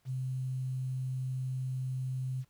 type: tone with quantisation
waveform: sine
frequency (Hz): 129.5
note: C3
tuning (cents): -17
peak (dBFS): -32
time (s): 0.05-2.45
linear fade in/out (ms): 50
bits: 10
effects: pink hiss -73 dBFS RMS until 2.49 s